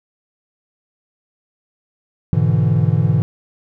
triangle chord, E dominant seventh, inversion first, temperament equal, 103.83 / 123.47 / 146.83 / 164.81 Hz, G#2 / B2 / D3 / E3, 0 / 0 / 0 / 0 cents, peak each -16 dBFS, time 2.33-3.22 s, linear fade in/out 0 ms, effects none

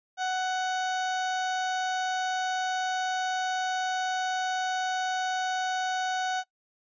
30% pulse tone, 744 Hz, F#5, 9 cents sharp, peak -24 dBFS, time 0.17-6.44 s, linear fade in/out 50 ms, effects noise-tail reverb RT60 0.1 s tail -21 dB re dry + resampled to 16000 Hz

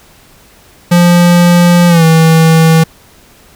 square tone with pitch glide, 174.61 to 161.98 Hz, F3 to E3, 0 to -30 cents, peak -4 dBFS, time 0.91-2.84 s, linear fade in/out 10 ms, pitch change -130 cents, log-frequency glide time 1.88-2.04 s, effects pink hiss -42 dBFS RMS until 3.55 s

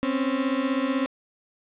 35% pulse beating tone pair, 258.8 / 274.8 Hz, C4 / C#4, -19 / -15 cents, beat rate 16 Hz, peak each -24 dBFS, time 0.03-1.06 s, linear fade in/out 0 ms, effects resampled to 8000 Hz + 9-bit

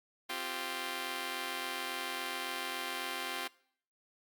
5% pulse chord, C suspended fourth, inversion none, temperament just, 261.6 / 348.8 / 392.4 Hz, C4 / F4 / G4, 0 / -2 / +2 cents, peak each -32 / -29 / -32 dBFS, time 0.29-3.48 s, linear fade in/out 10 ms, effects noise-tail reverb RT60 0.6 s tail -22 dB re dry + Opus 48 kbps

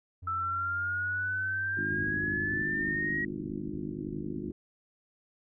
triangle tone with pitch glide, 90.1 to 97.69 Hz, F#2 to G2, -45 to -5 cents, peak -39 dBFS, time 0.22-2.63 s, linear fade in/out 10 ms, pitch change +140 cents, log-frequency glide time 0.4-1.6 s
sine exponential sweep, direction up, 1318 to 1908 Hz, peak -29 dBFS, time 0.27-3.25 s, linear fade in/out 5 ms
harmonic tone, 50.9 Hz, G#1, 34 cents flat, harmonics 3 / 4 / 5 / 6 / 7, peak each -42 / -41 / -42 / -39 / -41 dBFS, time 1.77-4.52 s, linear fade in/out 5 ms
white low-pass noise, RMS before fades -43 dBFS, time 1.9-4.51 s, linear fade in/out 0 ms, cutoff 370 Hz, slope 48 dB/octave
effects none

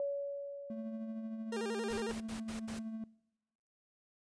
sine tone with exponential decay, 564 Hz, C#5, 30 cents sharp, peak -32 dBFS, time 0-2.21 s, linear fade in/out 1 ms, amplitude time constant 480 ms
triangle tone with tremolo, 221.9 Hz, A3, 15 cents sharp, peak -36 dBFS, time 0.7-3.04 s, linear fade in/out 2 ms, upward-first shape triangle, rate 13 Hz, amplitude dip 50%
40% pulse tone with vibrato, 430.6 Hz, A4, 37 cents flat, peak -36 dBFS, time 1.52-2.12 s, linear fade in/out 5 ms, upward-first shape square, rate 11 Hz, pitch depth 130 cents each way
pink noise bursts, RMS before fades -47 dBFS, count 5, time 1.89-2.794 s, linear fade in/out 10 ms, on 120 ms, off 76 ms
effects noise-tail reverb RT60 1.0 s tail -24 dB re dry + resampled to 22050 Hz

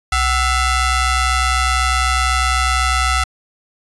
sawtooth ring-modulated tone, 690 Hz, F5, 21 cents flat, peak -7 dBFS, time 0.12-3.24 s, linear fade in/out 5 ms, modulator 626 Hz, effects resampled to 24000 Hz

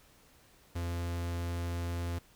45% pulse tone, 86 Hz, F2, 26 cents flat, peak -33 dBFS, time 0.75-2.19 s, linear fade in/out 10 ms, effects pink hiss -62 dBFS RMS until 2.35 s

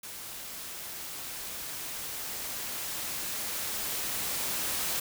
white noise with level ramp, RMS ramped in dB -42 to -31 dBFS, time 0.03-5 s, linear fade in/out 5 ms, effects none

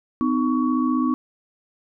sine tone cluster, 253.4 / 308.7 / 1122 Hz, B3 / D#4 / C#6, +45 / -14 / +21 cents, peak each -20 / -23 / -27 dBFS, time 0.21-1.14 s, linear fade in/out 0 ms, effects none

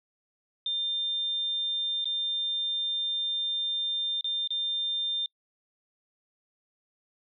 sine tone with dropouts, 3600 Hz, A7, 39 cents sharp, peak -27 dBFS, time 0.66-5.26 s, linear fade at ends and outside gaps 2 ms, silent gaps 2.044-2.055 / 4.21-4.243 / 4.475-4.505 s, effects noise-tail reverb RT60 0.1 s tail -26 dB re dry

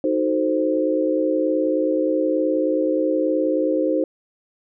sine chord, D# diminished seventh, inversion none, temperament equal, 311.1 / 370 / 440 / 523.3 Hz, D#4 / F#4 / A4 / C5, 0 / 0 / 0 / 0 cents, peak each -21 / -26 / -27 / -21 dBFS, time 0.04-4.04 s, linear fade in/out 2 ms, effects none

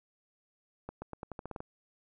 accelerating click train, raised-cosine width 1 ms, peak -26 dBFS, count 10, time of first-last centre 0.89-1.604 s, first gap 130 ms, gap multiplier 0.87, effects none

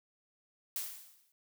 blue noise with exponential decay, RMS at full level -35 dBFS, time 0.76-1.32 s, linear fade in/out 1 ms, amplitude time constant 120 ms, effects none

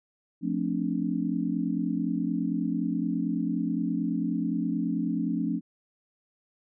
sine chord, D minor seventh, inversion first, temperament just, 176.2 / 220.2 / 264.3 / 293.7 Hz, F3 / A3 / C4 / D4, +16 / +2 / +18 / 0 cents, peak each -31 dBFS, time 0.41-5.61 s, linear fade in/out 50 ms, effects none

